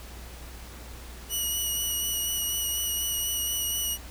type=tone with vibrato; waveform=10% pulse; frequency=2922 Hz; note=F#7; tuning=22 cents flat; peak=-19 dBFS; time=1.29-3.98 s; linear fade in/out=50 ms; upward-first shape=sine; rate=4.1 Hz; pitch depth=17 cents each way; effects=added 60 Hz sine -42 dBFS peak until 4.1 s + pink hiss -46 dBFS RMS until 4.1 s